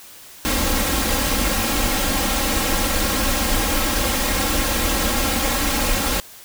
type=noise with comb filter; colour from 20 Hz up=pink; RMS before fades=-20 dBFS; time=0.45-6.2 s; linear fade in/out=0 ms; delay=3.7 ms; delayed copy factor=+0.95; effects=white hiss -42 dBFS RMS until 6.44 s